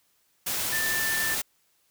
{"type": "tone in noise", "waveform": "sine", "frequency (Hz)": 1775, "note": "A6", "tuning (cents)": 15, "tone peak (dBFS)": -27, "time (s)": [0.72, 1.35], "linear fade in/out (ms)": 10, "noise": "white", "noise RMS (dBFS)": -29, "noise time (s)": [0.46, 1.42], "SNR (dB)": -1, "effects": ["white hiss -68 dBFS RMS until 1.9 s"]}